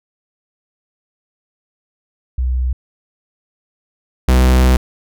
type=tone pair in turn; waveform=sine / 45% pulse; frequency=63 / 63.47 Hz; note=B1 / B1; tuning=+35 / +48 cents; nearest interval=unison; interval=13 cents; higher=second; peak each=-14 / -8 dBFS; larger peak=second; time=2.38-2.73 / 4.28-4.77 s; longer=second; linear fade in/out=5 ms; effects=none